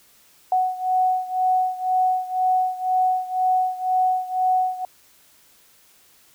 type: beating tone pair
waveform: sine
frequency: 741 / 743 Hz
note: F#5 / F#5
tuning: +2 / +7 cents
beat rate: 2 Hz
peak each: -20 / -23 dBFS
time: 0.52-4.85 s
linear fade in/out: 2 ms
effects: white hiss -55 dBFS RMS until 6.34 s